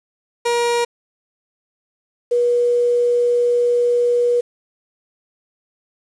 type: tone pair in turn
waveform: 30% pulse / sine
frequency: 475.1 / 482.8 Hz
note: A#4 / B4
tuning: +33 / -39 cents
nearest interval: unison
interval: 28 cents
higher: second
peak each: -13 / -13 dBFS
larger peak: neither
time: 0.45-0.85 / 2.31-4.41 s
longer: second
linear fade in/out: 10 ms
effects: resampled to 22050 Hz + 7-bit